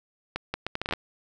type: accelerating click train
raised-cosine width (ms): 0.3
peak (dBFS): -13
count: 10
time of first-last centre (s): 0.36-0.936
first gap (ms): 180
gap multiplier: 0.7
effects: none